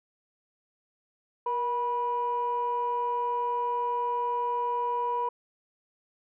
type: tone pair together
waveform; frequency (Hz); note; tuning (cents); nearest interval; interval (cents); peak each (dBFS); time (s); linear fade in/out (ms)
sine; 474.9 / 976; A#4 / B5; +32 / -21; octave; 1247; -32 / -26; 1.46-5.29; 5
effects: tanh soft clip ceiling -20 dBFS